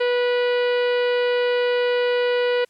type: harmonic tone with a mistuned harmonic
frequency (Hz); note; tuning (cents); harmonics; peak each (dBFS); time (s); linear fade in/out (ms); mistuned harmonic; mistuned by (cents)
489.3; B4; -16; 1 / 2 / 3 / 4 / 5 / 6 / 7 / 8 / 9 / 10; -18 / -32 / -30 / -32 / -35 / -33 / -45 / -41 / -44 / -47; 0-2.65; 10; 10; -21
effects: white hiss -62 dBFS RMS until 2.69 s + low-pass 10000 Hz 12 dB/octave